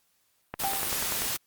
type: click train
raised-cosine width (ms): 0.5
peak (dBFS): -17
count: 8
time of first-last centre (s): 0.54-1.22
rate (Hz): 10.3
type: noise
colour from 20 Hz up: white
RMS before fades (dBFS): -30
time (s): 0.59-1.37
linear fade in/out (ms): 10
type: tone with exponential decay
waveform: sine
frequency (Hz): 784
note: G5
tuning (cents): 0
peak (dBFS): -25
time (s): 0.64-1.03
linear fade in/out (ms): 5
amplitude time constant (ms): 83
effects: white hiss -70 dBFS RMS until 1.46 s + Opus 48 kbps